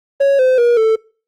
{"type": "tone with pitch steps", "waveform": "triangle", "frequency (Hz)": [554.4, 514.3, 477.1, 442.6], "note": ["C#5", "C5", "A#4", "A4"], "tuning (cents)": [0, -30, 40, 10], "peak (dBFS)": -7, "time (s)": [0.2, 0.96], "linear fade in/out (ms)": 10, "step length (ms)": 190, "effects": ["noise-tail reverb RT60 0.4 s tail -24 dB re dry", "Opus 24 kbps"]}